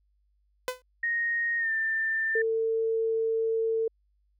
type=tone with exponential decay; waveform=sawtooth; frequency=505 Hz; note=B4; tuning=39 cents sharp; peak=-21 dBFS; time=0.68-0.82 s; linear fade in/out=1 ms; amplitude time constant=30 ms
type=tone with pitch glide; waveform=sine; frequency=1864.7 to 1786.7 Hz; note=A#6 to A6; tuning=0 to +26 cents; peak=-25 dBFS; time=1.03-2.42 s; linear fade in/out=5 ms; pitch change=-74 cents; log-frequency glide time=1.58-1.71 s
type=tone; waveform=sine; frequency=449.2 Hz; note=A4; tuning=36 cents sharp; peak=-24 dBFS; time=2.35-3.88 s; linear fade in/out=5 ms
effects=added 50 Hz sine -66 dBFS peak until 4.39 s